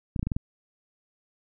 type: clicks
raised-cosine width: 5 ms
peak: -15 dBFS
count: 6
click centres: 0.162 / 0.194 / 0.229 / 0.27 / 0.318 / 0.365 s
effects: none